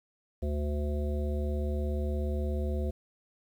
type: harmonic tone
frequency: 73.6 Hz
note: D2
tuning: 4 cents sharp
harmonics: 1 / 3 / 5 / 7 / 9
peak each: -29 / -38 / -39 / -40 / -44 dBFS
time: 0.42-2.91 s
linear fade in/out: 10 ms
effects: 10-bit